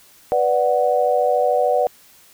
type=chord; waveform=sine; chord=B minor; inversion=none; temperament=equal; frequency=493.9 / 587.3 / 740 Hz; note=B4 / D5 / F#5; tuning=0 / 0 / 0 cents; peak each=-19 dBFS; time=0.32-1.87 s; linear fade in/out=0 ms; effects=white hiss -50 dBFS RMS until 2.33 s